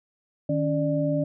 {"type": "tone cluster", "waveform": "sine", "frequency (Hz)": [153.8, 280.9, 593], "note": ["D#3", "C#4", "D5"], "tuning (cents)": [-20, 23, 17], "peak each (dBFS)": -26, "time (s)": [0.49, 1.24], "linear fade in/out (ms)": 5, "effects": []}